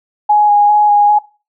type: tone with vibrato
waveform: sine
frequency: 830.6 Hz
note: G#5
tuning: in tune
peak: -6 dBFS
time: 0.29-1.19 s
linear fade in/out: 10 ms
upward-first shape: square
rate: 2.5 Hz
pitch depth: 13 cents each way
effects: noise-tail reverb RT60 0.3 s tail -18 dB re dry